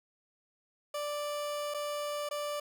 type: tone with dropouts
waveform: 30% pulse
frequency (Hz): 587.3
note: D5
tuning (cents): 0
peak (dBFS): -31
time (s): 0.94-2.6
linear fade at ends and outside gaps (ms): 5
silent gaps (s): 1.74-1.744 / 2.29-2.31
effects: none